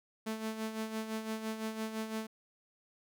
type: tone with tremolo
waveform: sawtooth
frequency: 220 Hz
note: A3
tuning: in tune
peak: -30 dBFS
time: 0.26-2.27 s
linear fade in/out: 10 ms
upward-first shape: sine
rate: 5.9 Hz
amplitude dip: 60%
effects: none